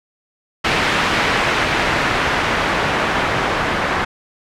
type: noise with low-pass filter sweep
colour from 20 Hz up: white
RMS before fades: -18 dBFS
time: 0.64-4.05 s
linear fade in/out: 10 ms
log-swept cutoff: 2300 to 1500 Hz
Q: 0.89
effects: none